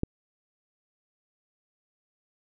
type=click; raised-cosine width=3 ms; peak=-13 dBFS; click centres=0.034 s; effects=none